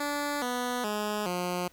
10% pulse tone with pitch steps, 290 / 246.7 / 209.9 / 178.52 Hz, D4 / B3 / G#3 / F3, -22 / -2 / +19 / +38 cents, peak -21 dBFS, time 0-1.68 s, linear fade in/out 5 ms, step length 420 ms, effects pink hiss -60 dBFS RMS until 1.72 s

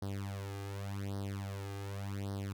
sawtooth tone with flanger, 99 Hz, G2, 18 cents sharp, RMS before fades -40 dBFS, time 0.02-2.53 s, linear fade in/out 5 ms, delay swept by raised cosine 0.2 to 2.5 ms, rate 0.87 Hz, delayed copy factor +0.9, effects none

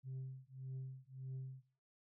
sine tone with tremolo, 131.5 Hz, C3, 9 cents sharp, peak -39 dBFS, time 0.03-1.64 s, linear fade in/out 50 ms, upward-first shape triangle, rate 1.7 Hz, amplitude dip 100%, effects noise-tail reverb RT60 0.6 s tail -24 dB re dry + tanh soft clip ceiling -41 dBFS

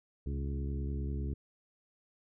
harmonic tone with a mistuned harmonic, 70.1 Hz, C#2, 20 cents sharp, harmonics 1 / 2 / 3 / 4 / 5 / 6, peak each -34 / -40 / -44 / -46 / -48 / -50 dBFS, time 0.26-1.34 s, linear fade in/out 5 ms, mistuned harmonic 2, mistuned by -59 cents, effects none

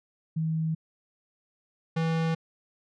sine / square tone pair in turn, 160 / 162.98 Hz, D#3 / E3, +49 / -19 cents, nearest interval unison, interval 32 cents, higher second, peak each -25 dBFS, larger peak neither, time 0.36-0.75 / 1.96-2.35 s, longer neither, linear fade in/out 10 ms, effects low-pass 4000 Hz 12 dB/octave

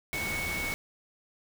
sine tone in noise, 2217 Hz, C#7, in tune, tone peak -32 dBFS, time 0.13-0.74 s, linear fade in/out 0 ms, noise pink, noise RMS -36 dBFS, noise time 0.13-0.74 s, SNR +1 dB, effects none

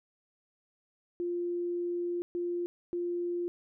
sine tone bursts at uneven times, 349.2 Hz, F4, in tune, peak -30 dBFS, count 3, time 1.2-2.22 / 2.35-2.66 / 2.93-3.48 s, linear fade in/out 0 ms, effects none

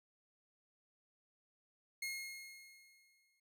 sawtooth tone with exponential decay, 2152 Hz, C7, 48 cents sharp, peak -35 dBFS, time 2.02-3.4 s, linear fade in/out 5 ms, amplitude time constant 300 ms, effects noise-tail reverb RT60 0.1 s tail -26 dB re dry

